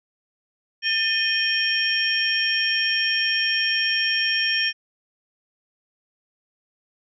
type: tone cluster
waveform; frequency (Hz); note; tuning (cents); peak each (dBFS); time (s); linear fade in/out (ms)
sine; 1792 / 2489 / 3157 / 5530; A6 / D#7 / G7 / F8; +31 / 0 / +12 / -18; -25; 0.82-4.73; 50
effects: none